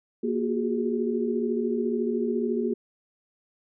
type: tone cluster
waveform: sine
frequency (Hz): 235.5 / 362.2 / 376.2 / 414.2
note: A#3 / F#4 / F#4 / G#4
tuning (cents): +18 / -37 / +29 / -5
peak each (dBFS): -27 / -31 / -32 / -29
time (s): 0.23-2.74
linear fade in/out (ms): 10
effects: none